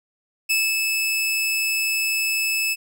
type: tone with ADSR envelope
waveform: sawtooth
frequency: 2612 Hz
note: E7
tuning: 17 cents flat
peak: -14 dBFS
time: 0.49-2.76 s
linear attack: 17 ms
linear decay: 230 ms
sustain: -3 dB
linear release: 37 ms
effects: none